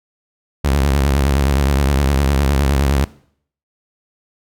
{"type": "tone with vibrato", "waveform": "sawtooth", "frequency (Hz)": 69.3, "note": "C#2", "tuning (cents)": 0, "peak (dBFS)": -9, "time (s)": [0.64, 3.05], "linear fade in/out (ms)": 10, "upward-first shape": "triangle", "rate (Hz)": 9.7, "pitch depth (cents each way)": 130, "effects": ["noise-tail reverb RT60 0.6 s tail -20 dB re dry"]}